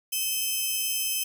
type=tone pair together; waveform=5% pulse; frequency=2581 / 3101 Hz; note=E7 / G7; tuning=-37 / -19 cents; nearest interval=minor third; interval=318 cents; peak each=-20 dBFS; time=0.12-1.24 s; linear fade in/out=10 ms; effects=none